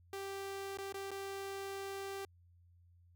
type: tone with dropouts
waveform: sawtooth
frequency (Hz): 392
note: G4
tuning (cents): 0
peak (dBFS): -37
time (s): 0.13-2.25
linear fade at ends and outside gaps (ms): 2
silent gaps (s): 0.773-0.785 / 0.925-0.942 / 1.107-1.114
effects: added 87 Hz sine -62 dBFS peak until 3.15 s